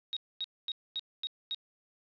sine tone bursts, 3771 Hz, A#7, 19 cents sharp, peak -32 dBFS, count 6, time 0.13-1.546 s, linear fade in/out 0 ms, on 36 ms, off 240 ms, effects resampled to 11025 Hz + 10-bit

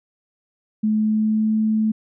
sine tone with pitch glide, 215.2 to 217.7 Hz, A3 to A3, -38 to -18 cents, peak -16 dBFS, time 0.83-1.92 s, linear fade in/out 10 ms, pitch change +20 cents, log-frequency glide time 0.96-1.56 s, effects none

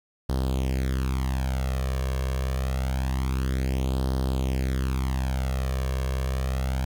sawtooth tone with flanger, 65.41 Hz, C2, in tune, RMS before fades -26 dBFS, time 0.29-6.85 s, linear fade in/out 5 ms, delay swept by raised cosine 0.21 to 1.81 ms, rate 0.26 Hz, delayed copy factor +0.75, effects 9-bit

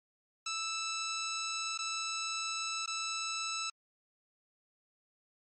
10% pulse tone with dropouts, 1318.5 Hz, E6, in tune, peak -26 dBFS, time 0.46-3.7 s, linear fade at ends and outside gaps 5 ms, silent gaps 1.777-1.788 / 2.861-2.875 s, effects MP3 32 kbps

